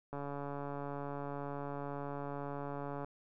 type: click train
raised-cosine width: 1 ms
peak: -28 dBFS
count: 415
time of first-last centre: 0.13-3.045 s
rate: 142 Hz
effects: none